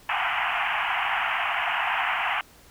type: band-pass noise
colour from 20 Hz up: pink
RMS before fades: -26 dBFS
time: 0.09-2.41 s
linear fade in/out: 2 ms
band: 700 to 3000 Hz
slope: 96 dB/octave
effects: pink hiss -53 dBFS RMS until 2.7 s